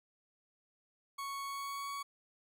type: tone with pitch glide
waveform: 40% pulse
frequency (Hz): 1108.7 to 1121.6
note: C#6 to C#6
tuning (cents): 0 to +20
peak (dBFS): -38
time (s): 1.18-2.03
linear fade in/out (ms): 10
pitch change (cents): +20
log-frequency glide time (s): 1.45-1.9
effects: none